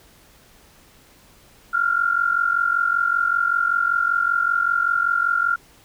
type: tone pair together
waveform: sine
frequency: 1373.8 / 1419 Hz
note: F6 / F6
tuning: -29 / +27 cents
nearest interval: minor second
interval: 56 cents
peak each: -20 / -20 dBFS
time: 1.73-5.56 s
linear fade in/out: 10 ms
effects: pink hiss -52 dBFS RMS until 5.84 s